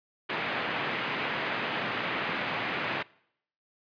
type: band-pass noise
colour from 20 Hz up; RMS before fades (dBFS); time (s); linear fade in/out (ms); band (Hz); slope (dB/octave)
white; -32; 0.29-3.03; 10; 120 to 2700; 24
effects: noise-tail reverb RT60 0.7 s tail -23 dB re dry + resampled to 11025 Hz